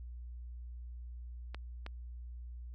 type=clicks; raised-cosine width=0.3 ms; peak=-27 dBFS; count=2; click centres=1.546 / 1.864 s; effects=added 60 Hz sine -43 dBFS peak until 2.74 s + AAC 64 kbps